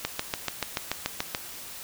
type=click train; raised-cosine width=0.2 ms; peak=-9 dBFS; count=10; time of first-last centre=0.05-1.349 s; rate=6.93 Hz; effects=white hiss -41 dBFS RMS until 1.83 s